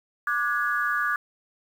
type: tone cluster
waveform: sine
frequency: 1180 / 1454 / 1671 Hz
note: D6 / F#6 / G#6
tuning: +8 / -31 / +10 cents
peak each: -27 dBFS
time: 0.27-1.16 s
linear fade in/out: 2 ms
effects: 8-bit